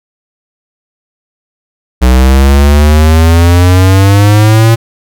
square exponential sweep, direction up, 61.74 to 115.2 Hz, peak -3 dBFS, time 2.01-4.76 s, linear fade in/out 20 ms, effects none

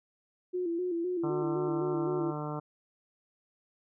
sine tone with vibrato, 349.4 Hz, F4, 1 cent sharp, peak -29 dBFS, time 0.53-2.32 s, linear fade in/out 20 ms, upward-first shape square, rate 3.9 Hz, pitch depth 62 cents each way
harmonic tone, 150 Hz, D3, 37 cents sharp, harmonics 1 / 2 / 3 / 4 / 5 / 6 / 7 / 8 / 9, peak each -37 / -40 / -42 / -43 / -44 / -45 / -45 / -46 / -47 dBFS, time 1.23-2.6 s, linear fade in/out 10 ms
effects none

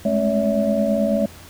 sine tone cluster, 205 / 214.2 / 273 / 567 / 652 Hz, G#3 / A3 / C#4 / C#5 / E5, -22 / -46 / -26 / +39 / -19 cents, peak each -28 / -20 / -28 / -21 / -24 dBFS, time 0.05-1.26 s, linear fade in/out 5 ms, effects added 88 Hz sine -44 dBFS peak until 1.49 s + pink hiss -43 dBFS RMS until 1.49 s

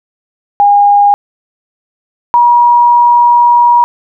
sine tone pair in turn, 814 / 957.9 Hz, G#5 / A#5, -35 / +47 cents, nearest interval minor third, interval 282 cents, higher second, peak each -3 dBFS, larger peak neither, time 0.6-1.14 / 2.34-3.84 s, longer second, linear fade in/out 0 ms, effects none

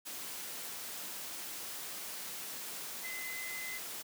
sine tone in noise, 2040 Hz, C7, 44 cents flat, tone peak -41 dBFS, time 3.03-3.79 s, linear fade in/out 20 ms, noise white, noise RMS -43 dBFS, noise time 0.05-4.03 s, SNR -1 dB, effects high-pass 150 Hz 12 dB/octave

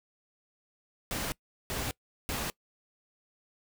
pink noise bursts, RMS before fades -34 dBFS, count 3, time 1.11-2.5 s, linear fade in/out 0 ms, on 210 ms, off 380 ms, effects noise-tail reverb RT60 0.1 s tail -23 dB re dry

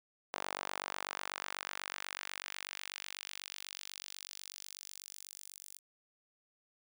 sawtooth tone with high-pass filter sweep, 48.1 Hz, G1, 32 cents flat, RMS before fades -45 dBFS, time 0.33-5.79 s, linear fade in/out 10 ms, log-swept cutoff 750 to 8400 Hz, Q 1.1, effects none

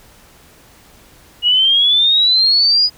sine exponential sweep, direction up, 2874 to 4978 Hz, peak -9 dBFS, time 1.42-2.9 s, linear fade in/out 50 ms, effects pink hiss -46 dBFS RMS until 2.97 s

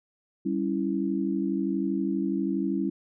sine chord, C# diminished, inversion second, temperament equal, 196 / 277.2 / 329.6 Hz, G3 / C#4 / E4, 0 / 0 / 0 cents, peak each -29 dBFS, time 0.45-2.9 s, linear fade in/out 10 ms, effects none

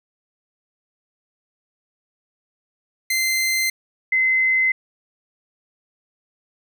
sawtooth / sine tone pair in turn, 2077 / 2054 Hz, C7 / C7, -13 / -33 cents, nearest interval unison, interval 20 cents, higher first, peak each -15 dBFS, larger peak neither, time 3.1-3.7 / 4.12-4.72 s, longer neither, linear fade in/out 5 ms, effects none

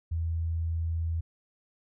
sine tone, 82.41 Hz, E2, in tune, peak -27 dBFS, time 0.11-1.21 s, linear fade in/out 10 ms, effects none

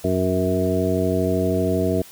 harmonic tone with a mistuned harmonic, 92.6 Hz, F#2, 2 cents sharp, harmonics 1 / 2 / 3 / 4 / 5 / 7, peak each -25 / -25 / -25 / -25 / -25 / -25 dBFS, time 0.04-2.02 s, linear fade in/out 5 ms, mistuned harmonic 1, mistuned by -18 cents, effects white hiss -44 dBFS RMS until 2.11 s

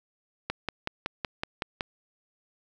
click train, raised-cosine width 0.3 ms, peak -13 dBFS, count 8, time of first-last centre 0.5-1.808 s, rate 5.35 Hz, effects none

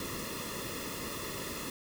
pink noise with comb filter, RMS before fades -39 dBFS, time 0-1.7 s, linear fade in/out 2 ms, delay 1.3 ms, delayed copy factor -0.8, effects none

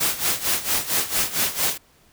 white noise with tremolo, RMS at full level -20 dBFS, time 0-1.78 s, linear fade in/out 10 ms, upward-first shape sine, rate 4.4 Hz, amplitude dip 80%, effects pink hiss -57 dBFS RMS until 2.12 s

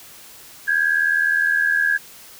sine tone pair together, 1597 / 1676.7 Hz, G6 / G#6, +32 / +16 cents, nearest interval minor second, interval 84 cents, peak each -19 / -18 dBFS, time 0.67-1.98 s, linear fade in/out 20 ms, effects white hiss -43 dBFS RMS until 2.39 s

